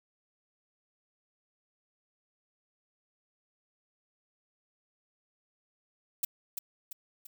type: noise with echo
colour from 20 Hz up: violet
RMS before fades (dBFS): -29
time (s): 6.23-6.25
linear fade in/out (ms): 5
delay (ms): 340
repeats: 3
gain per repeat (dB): -6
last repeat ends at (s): 7.27
effects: none